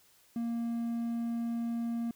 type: tone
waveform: triangle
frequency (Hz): 233.1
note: A#3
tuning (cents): 0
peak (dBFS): -29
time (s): 0.36-2.11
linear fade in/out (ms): 2
effects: white hiss -64 dBFS RMS until 2.15 s